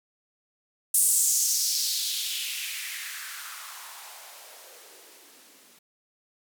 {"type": "noise with band-pass filter sweep", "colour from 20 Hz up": "violet", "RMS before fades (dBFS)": -30, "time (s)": [0.94, 5.79], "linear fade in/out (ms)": 5, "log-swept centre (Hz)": [9300, 220], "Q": 2.8, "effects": []}